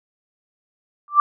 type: tone with exponential growth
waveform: sine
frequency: 1174.7 Hz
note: D6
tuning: in tune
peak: -5 dBFS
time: 1.08-1.2 s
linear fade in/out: 1 ms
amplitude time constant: 25 ms
effects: none